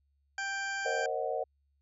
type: harmonic tone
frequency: 786 Hz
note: G5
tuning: 4 cents sharp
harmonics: 1 / 2 / 3 / 4 / 6 / 7 / 8 / 9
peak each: -40 / -34 / -45 / -48 / -47 / -55 / -54 / -47 dBFS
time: 0.38-1.06 s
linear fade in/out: 2 ms
type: chord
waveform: sine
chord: C half-diminished seventh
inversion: third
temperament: equal with one note detuned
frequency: 466.2 / 534.2 / 622.3 / 740 Hz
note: Bb4 / C5 / Eb5 / Gb5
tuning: 0 / +36 / 0 / 0 cents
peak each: -36 dBFS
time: 0.85-1.44 s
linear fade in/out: 10 ms
effects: added 70 Hz sine -70 dBFS peak until 1.81 s